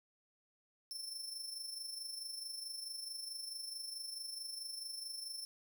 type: tone with amplitude modulation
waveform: sawtooth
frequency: 5350 Hz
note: E8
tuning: 25 cents sharp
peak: -38 dBFS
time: 0.91-5.45 s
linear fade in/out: 0 ms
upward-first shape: sine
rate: 24.6 Hz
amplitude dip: 55%
effects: none